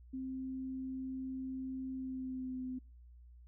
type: tone with pitch glide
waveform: sine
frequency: 261.6 to 255.5 Hz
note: C4 to C4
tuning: 0 to -41 cents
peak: -38 dBFS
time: 0.13-2.79 s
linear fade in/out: 10 ms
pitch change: -41 cents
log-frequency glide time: 1.94-2.63 s
effects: noise-tail reverb RT60 0.4 s tail -25 dB re dry + added 60 Hz sine -54 dBFS peak until 3.47 s